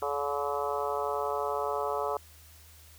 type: harmonic tone with a mistuned harmonic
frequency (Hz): 143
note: D3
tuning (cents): -46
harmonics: 3 / 4 / 5 / 6 / 7 / 8 / 9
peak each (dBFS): -34 / -35 / -36 / -37 / -37 / -38 / -39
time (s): 0.02-2.17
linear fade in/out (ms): 2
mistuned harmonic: 7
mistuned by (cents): +20
effects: added 78 Hz sine -54 dBFS peak until 2.98 s + white hiss -56 dBFS RMS until 2.98 s